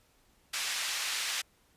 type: band-pass noise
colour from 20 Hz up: pink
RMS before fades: -34 dBFS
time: 0.53-1.42 s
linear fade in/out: 10 ms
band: 1900 to 8100 Hz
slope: 12 dB/octave
effects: pink hiss -67 dBFS RMS until 1.76 s + resampled to 32000 Hz